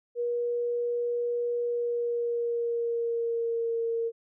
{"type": "tone with pitch glide", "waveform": "sine", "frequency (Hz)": [478.9, 460.2], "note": ["A#4", "A#4"], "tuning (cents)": [47, -22], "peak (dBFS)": -26, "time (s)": [0.15, 4.12], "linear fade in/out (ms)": 50, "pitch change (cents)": -69, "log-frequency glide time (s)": [1.6, 3.81], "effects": []}